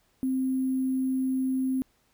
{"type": "tone with sample-and-hold", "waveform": "sine", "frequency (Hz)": 261.6, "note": "C4", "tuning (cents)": 0, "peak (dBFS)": -24, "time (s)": [0.23, 1.82], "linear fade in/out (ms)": 0, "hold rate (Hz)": 11025, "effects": ["pink hiss -68 dBFS RMS until 2.13 s"]}